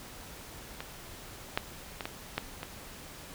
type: clicks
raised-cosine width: 0.3 ms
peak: -21 / -11 / -19 / -18 / -13 / -21 dBFS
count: 6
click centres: 0.805 / 1.575 / 2.008 / 2.055 / 2.38 / 2.631 s
effects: pink hiss -47 dBFS RMS until 3.34 s